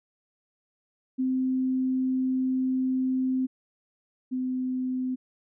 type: tone pair in turn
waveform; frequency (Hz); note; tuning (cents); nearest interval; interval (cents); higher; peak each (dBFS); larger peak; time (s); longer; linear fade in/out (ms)
sine; 259.1 / 256; C4 / C4; -17 / -38; unison; 21; first; -23 / -26; first; 1.18-3.47 / 4.31-5.16; first; 20
effects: none